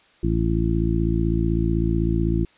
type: harmonic tone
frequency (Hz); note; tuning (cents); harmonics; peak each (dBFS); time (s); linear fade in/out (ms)
55.9; A1; +28; 1 / 2 / 3 / 4 / 5 / 6; -23 / -25 / -25 / -29 / -30 / -25; 0.23-2.45; 5
effects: white hiss -56 dBFS RMS until 2.57 s + resampled to 8000 Hz